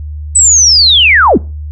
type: linear sweep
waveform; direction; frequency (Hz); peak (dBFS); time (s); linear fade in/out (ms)
sine; down; 8120 to 138.59; -3; 0.35-1.38; 10
effects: noise-tail reverb RT60 0.3 s tail -23 dB re dry + added 75 Hz sine -19 dBFS peak until 1.71 s